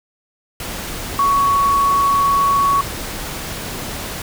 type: tone in noise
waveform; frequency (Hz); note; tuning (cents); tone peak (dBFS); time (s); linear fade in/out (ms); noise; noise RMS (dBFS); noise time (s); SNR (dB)
sine; 1117; C#6; +13; -12; 1.19-2.81; 2; pink; -27; 0.6-4.22; +12
effects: none